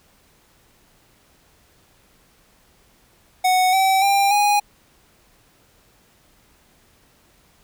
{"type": "tone with pitch steps", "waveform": "square", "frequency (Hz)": [740, 767, 794.9, 823.9], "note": ["F#5", "G5", "G5", "G#5"], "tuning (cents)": [0, -38, 24, -14], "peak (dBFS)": -15, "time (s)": [3.44, 4.6], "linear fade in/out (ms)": 10, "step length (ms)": 290, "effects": ["pink hiss -57 dBFS RMS until 7.63 s"]}